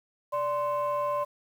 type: tone pair together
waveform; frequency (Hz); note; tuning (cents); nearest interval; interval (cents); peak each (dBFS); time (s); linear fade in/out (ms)
sine; 584.8 / 1042; D5 / C6; -7 / -7; minor seventh; 1000; -27; 0.32-1.25; 20
effects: tanh soft clip ceiling -22 dBFS + 9-bit